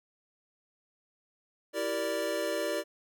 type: chord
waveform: square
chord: E half-diminished seventh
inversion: none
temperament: equal with one note detuned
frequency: 329.6 / 388.4 / 466.2 / 587.3 Hz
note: E4 / G4 / Bb4 / D5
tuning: 0 / -16 / 0 / 0 cents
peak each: -38 / -38 / -38 / -33 dBFS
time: 1.73-2.84 s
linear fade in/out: 50 ms
effects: none